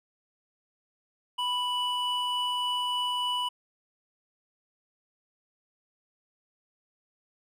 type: tone pair together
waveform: triangle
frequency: 987.8 / 2960 Hz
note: B5 / F#7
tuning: 0 / 0 cents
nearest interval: octave + perfect fifth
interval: 1900 cents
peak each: -28 dBFS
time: 1.38-3.49 s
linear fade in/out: 10 ms
effects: none

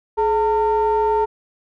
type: ring-modulated tone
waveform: triangle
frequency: 240 Hz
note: B3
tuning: 49 cents flat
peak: -10 dBFS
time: 0.17-1.26 s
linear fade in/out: 20 ms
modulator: 664 Hz
effects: none

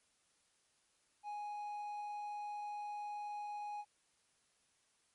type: tone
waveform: triangle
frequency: 830.6 Hz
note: G#5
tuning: in tune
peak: -39 dBFS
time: 1.23-3.85 s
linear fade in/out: 50 ms
effects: white hiss -75 dBFS RMS until 5.14 s + MP3 48 kbps

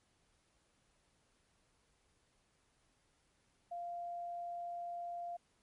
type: tone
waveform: sine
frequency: 695 Hz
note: F5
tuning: 9 cents flat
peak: -40 dBFS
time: 3.71-5.37 s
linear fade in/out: 10 ms
effects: pink hiss -75 dBFS RMS until 5.62 s + MP3 48 kbps

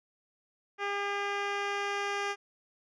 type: tone with low-pass filter sweep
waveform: 10% pulse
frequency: 403.4 Hz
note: G4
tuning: 50 cents sharp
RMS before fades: -33 dBFS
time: 0.78-2.36 s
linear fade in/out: 50 ms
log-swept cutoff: 2800 to 4800 Hz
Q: 0.91
effects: none

